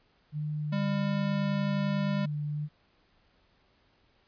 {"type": "tone with vibrato", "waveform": "sine", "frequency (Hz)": 149.6, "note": "D3", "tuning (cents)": 32, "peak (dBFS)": -30, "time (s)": [0.32, 2.69], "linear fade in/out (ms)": 50, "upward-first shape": "sine", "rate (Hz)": 1.3, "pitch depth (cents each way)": 18}
{"type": "tone", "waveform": "square", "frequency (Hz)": 200, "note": "G3", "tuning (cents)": 35, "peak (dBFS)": -29, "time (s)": [0.72, 2.26], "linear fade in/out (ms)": 10}
{"effects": ["pink hiss -67 dBFS RMS until 4.27 s", "resampled to 11025 Hz"]}